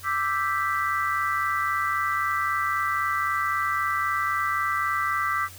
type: chord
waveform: sine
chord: E minor seventh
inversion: third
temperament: equal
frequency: 1174.7 / 1318.5 / 1568 / 1975.5 Hz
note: D6 / E6 / G6 / B6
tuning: 0 / 0 / 0 / 0 cents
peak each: -26 / -29 / -31 / -29 dBFS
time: 0.03-5.49 s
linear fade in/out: 50 ms
effects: added 92 Hz sine -46 dBFS peak until 5.58 s + white hiss -46 dBFS RMS until 5.58 s